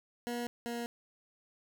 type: tone pair in turn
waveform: 20% pulse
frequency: 239.7 / 236.5 Hz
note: A#3 / A#3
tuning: +48 / +25 cents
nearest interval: unison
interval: 23 cents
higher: first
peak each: -30 / -31 dBFS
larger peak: first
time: 0.27-0.47 / 0.66-0.86 s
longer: neither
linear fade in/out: 0 ms
effects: none